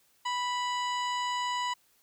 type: harmonic tone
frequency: 986 Hz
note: B5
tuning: 3 cents flat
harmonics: 1 / 2 / 3 / 4 / 5 / 7 / 8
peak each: -30 / -38 / -38 / -44 / -47 / -46 / -52 dBFS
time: 0.25-1.74 s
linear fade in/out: 10 ms
effects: white hiss -67 dBFS RMS until 2.02 s